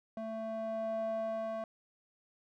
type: tone with band-pass filter sweep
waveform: square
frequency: 222.1 Hz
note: A3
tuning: 16 cents sharp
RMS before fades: -37 dBFS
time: 0.17-1.64 s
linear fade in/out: 2 ms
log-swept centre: 520 to 780 Hz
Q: 4.1
effects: none